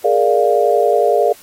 sine chord, Bb dominant seventh, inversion third, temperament equal, 415.3 / 466.2 / 587.3 / 698.5 Hz, Ab4 / Bb4 / D5 / F5, 0 / 0 / 0 / 0 cents, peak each -16 dBFS, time 0.04-1.33 s, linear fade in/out 10 ms, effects white hiss -43 dBFS RMS until 1.42 s + AAC 48 kbps

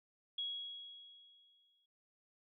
sine tone with exponential decay, 3322 Hz, G#7, in tune, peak -36 dBFS, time 0.38-1.86 s, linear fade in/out 5 ms, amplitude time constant 320 ms, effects none

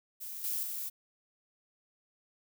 violet noise with level steps, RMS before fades -42 / -34 / -38 dBFS, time 0.2-0.9 s, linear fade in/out 20 ms, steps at 0.44 / 0.63 s, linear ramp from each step 2 ms, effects none

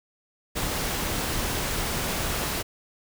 pink noise, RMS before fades -28 dBFS, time 0.55-2.63 s, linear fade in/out 20 ms, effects none

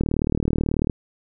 click train, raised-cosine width 3 ms, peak -8 dBFS, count 35, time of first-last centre 0.01-0.898 s, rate 38.3 Hz, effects none

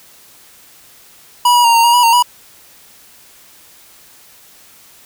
square tone with pitch steps, 973 / 967 / 932 / 923 / 946 / 975 / 922 / 975 Hz, B5 / B5 / A#5 / A#5 / A#5 / B5 / A#5 / B5, -26 / -37 / -1 / -17 / +25 / -23 / -19 / -23 cents, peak -8 dBFS, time 1.45-2.226 s, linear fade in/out 5 ms, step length 97 ms, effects white hiss -44 dBFS RMS until 5.05 s

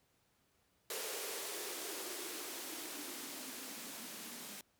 violet noise with band-pass filter sweep, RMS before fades -45 dBFS, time 0.9-4.61 s, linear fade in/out 2 ms, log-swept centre 450 to 210 Hz, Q 4.9, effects pink hiss -75 dBFS RMS until 4.79 s + high-pass 60 Hz 12 dB/octave

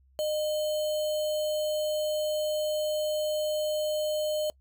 sine tone with sample-and-hold, 610 Hz, D#5, 34 cents flat, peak -26 dBFS, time 0.19-4.5 s, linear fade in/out 0 ms, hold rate 3675 Hz, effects noise-tail reverb RT60 0.1 s tail -25 dB re dry + added 66 Hz sine -59 dBFS peak until 4.6 s

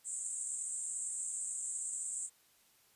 pink band-pass noise, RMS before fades -40 dBFS, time 0.04-2.3 s, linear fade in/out 50 ms, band 7400 to 8700 Hz, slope 96 dB/octave, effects white hiss -68 dBFS RMS until 2.95 s + resampled to 32000 Hz

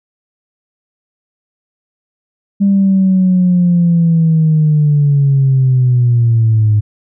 sine linear sweep, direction down, 200 to 104.4 Hz, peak -6 dBFS, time 2.6-6.81 s, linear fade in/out 20 ms, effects tanh soft clip ceiling -3 dBFS

